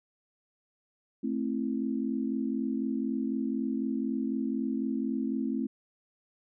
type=chord; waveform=sine; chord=A minor; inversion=none; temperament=just; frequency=220 / 264 / 330 Hz; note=A3 / C4 / E4; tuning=0 / +16 / +2 cents; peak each=-32 / -31 / -36 dBFS; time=1.23-5.67 s; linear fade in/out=10 ms; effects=none